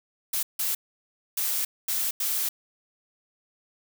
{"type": "noise bursts at uneven times", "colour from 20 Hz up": "blue", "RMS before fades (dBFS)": -27, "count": 5, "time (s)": [[0.33, 0.43], [0.59, 0.75], [1.37, 1.65], [1.88, 2.11], [2.2, 2.49]], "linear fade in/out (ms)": 5, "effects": []}